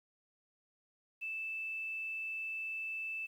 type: tone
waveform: sine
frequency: 2637 Hz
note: E7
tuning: in tune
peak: -37 dBFS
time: 1.21-3.27 s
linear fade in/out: 20 ms
effects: 11-bit